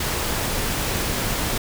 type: noise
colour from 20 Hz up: pink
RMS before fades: -24 dBFS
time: 0-1.58 s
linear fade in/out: 5 ms
effects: none